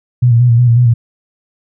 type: tone with vibrato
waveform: sine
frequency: 120 Hz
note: B2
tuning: 49 cents flat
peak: -5 dBFS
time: 0.22-0.94 s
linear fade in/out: 10 ms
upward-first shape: square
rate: 5.5 Hz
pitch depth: 46 cents each way
effects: none